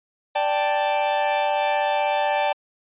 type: chord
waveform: 45% pulse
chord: D suspended fourth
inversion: none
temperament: equal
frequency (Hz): 587.3 / 784 / 880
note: D5 / G5 / A5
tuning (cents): 0 / 0 / 0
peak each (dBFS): -24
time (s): 0.35-2.53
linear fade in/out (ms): 10
effects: resampled to 8000 Hz